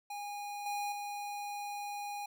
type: tone with level steps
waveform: square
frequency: 819 Hz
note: G#5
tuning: 24 cents flat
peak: -40 / -35 / -39 dBFS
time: 0.1-2.26 s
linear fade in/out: 5 ms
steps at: 0.66 / 0.92 s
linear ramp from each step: 2 ms
effects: none